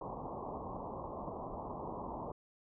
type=low-pass noise; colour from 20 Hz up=white; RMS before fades=-43 dBFS; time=0.01-2.32 s; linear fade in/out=5 ms; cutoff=1100 Hz; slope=96 dB/octave; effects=none